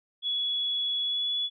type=tone with pitch glide; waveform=sine; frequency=3382 to 3411 Hz; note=G#7 to G#7; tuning=+31 to +46 cents; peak=-26 dBFS; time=0.22-1.5 s; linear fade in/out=50 ms; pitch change=+15 cents; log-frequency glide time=1.02-1.29 s; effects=none